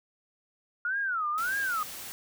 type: tone with vibrato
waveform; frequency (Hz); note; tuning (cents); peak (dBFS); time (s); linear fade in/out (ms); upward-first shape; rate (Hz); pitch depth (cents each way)
sine; 1396.9; F6; 0; -27; 0.85-1.83; 2; sine; 1.7; 270
type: noise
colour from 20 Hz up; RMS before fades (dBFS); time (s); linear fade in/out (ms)
white; -41; 1.38-2.12; 0
effects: none